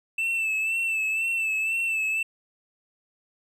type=tone with vibrato; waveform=triangle; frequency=2650 Hz; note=E7; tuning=9 cents sharp; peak=-22 dBFS; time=0.18-2.23 s; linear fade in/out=5 ms; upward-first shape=sine; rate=2 Hz; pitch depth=42 cents each way; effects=none